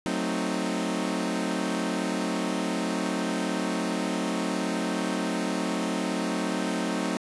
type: chord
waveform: sawtooth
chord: F# diminished seventh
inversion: none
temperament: equal with one note detuned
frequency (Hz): 185 / 222.3 / 261.6 / 311.1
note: F#3 / A3 / C4 / Eb4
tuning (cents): 0 / +18 / 0 / 0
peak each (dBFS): -28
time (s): 0.06-7.17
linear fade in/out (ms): 0
effects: resampled to 24000 Hz + 9-bit